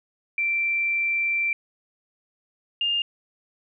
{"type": "tone pair in turn", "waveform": "sine", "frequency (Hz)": [2349, 2815], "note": ["D7", "F7"], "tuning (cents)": [0, 13], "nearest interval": "minor third", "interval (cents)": 313, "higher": "second", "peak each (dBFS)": -21, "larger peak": "neither", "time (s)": [[0.38, 1.53], [2.81, 3.02]], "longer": "first", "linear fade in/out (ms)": 2, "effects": []}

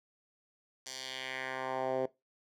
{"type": "tone with band-pass filter sweep", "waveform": "10% pulse", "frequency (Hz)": 130.81, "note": "C3", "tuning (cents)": 0, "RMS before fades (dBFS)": -37, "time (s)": [0.86, 2.06], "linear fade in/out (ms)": 2, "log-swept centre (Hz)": [6000, 480], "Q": 1.8, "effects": ["noise-tail reverb RT60 0.2 s tail -19 dB re dry"]}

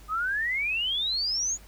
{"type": "exponential sweep", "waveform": "sine", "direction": "up", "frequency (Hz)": [1220, 6920], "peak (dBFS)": -25, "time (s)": [0.08, 1.58], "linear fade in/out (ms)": 50, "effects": ["added 50 Hz sine -48 dBFS peak until 1.67 s", "pink hiss -54 dBFS RMS until 1.67 s"]}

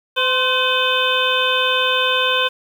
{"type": "harmonic tone with a mistuned harmonic", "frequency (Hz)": 509, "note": "C5", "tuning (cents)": -48, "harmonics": [1, 2, 3, 5, 6, 7], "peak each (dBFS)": [-22, -22, -22, -22, -22, -22], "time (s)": [0.16, 2.49], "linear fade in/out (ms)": 20, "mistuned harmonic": 2, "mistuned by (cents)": 47, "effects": ["7-bit"]}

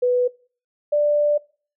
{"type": "tone pair in turn", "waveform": "sine", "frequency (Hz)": [494.6, 589.7], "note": ["B4", "D5"], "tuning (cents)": [3, 7], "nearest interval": "minor third", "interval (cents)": 304, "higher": "second", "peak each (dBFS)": -15, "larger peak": "neither", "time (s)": [[0.02, 0.28], [0.92, 1.38]], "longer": "second", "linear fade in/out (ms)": 10, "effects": ["noise-tail reverb RT60 0.4 s tail -22 dB re dry"]}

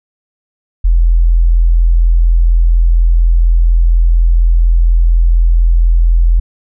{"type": "tone", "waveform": "sine", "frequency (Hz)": 42.1, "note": "E1", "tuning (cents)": 37, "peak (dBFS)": -5, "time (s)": [0.84, 6.4], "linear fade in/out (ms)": 10, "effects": []}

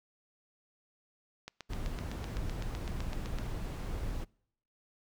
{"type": "click train", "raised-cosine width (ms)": 0.2, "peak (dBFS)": -25, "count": 16, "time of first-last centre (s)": [1.48, 3.386], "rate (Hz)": 7.87}
{"type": "noise", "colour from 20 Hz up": "brown", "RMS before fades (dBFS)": -37, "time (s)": [1.69, 4.25], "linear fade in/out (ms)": 20}
{"effects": ["noise-tail reverb RT60 0.7 s tail -26 dB re dry"]}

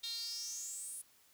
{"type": "tone with high-pass filter sweep", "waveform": "sawtooth", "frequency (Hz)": 462.1, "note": "A#4", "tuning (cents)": -15, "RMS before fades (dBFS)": -43, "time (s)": [0.03, 1.02], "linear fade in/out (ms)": 10, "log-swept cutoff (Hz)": [3800, 10000], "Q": 8.3, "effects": ["white hiss -67 dBFS RMS until 1.33 s"]}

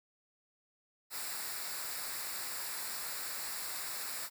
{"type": "noise with comb filter", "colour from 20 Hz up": "white", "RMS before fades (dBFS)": -40, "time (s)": [1.1, 4.3], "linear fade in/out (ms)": 50, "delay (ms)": 0.32, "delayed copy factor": -0.65, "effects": []}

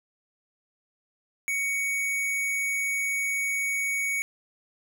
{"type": "tone", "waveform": "square", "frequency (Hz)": 2236, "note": "C#7", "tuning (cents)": 14, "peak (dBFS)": -26, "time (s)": [1.48, 4.22], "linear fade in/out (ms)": 0, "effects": []}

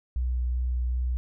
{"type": "tone with vibrato", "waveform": "sine", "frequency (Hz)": 61.74, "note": "B1", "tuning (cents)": 0, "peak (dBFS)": -24, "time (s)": [0.16, 1.17], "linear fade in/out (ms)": 0, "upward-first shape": "sine", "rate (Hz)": 2.6, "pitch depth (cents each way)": 13, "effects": []}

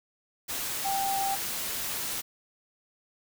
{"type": "tone in noise", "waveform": "sine", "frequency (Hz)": 784, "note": "G5", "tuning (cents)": 0, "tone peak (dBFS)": -27, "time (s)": [0.84, 1.36], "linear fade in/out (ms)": 20, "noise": "white", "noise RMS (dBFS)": -33, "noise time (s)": [0.48, 2.22], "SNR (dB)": 3, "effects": []}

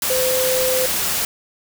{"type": "tone in noise", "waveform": "sine", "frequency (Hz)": 513, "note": "C5", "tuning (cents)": -34, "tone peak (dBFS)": -18, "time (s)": [0.1, 0.86], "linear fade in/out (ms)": 2, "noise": "white", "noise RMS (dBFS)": -21, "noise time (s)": [0.02, 1.25], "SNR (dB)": 0, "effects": []}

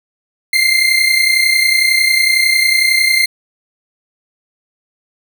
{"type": "tone pair together", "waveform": "30% pulse", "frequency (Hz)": [2081, 2112], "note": ["C7", "C7"], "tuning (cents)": [-10, 16], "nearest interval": "unison", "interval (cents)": 26, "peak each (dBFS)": -10, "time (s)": [0.53, 3.26], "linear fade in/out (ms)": 5, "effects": []}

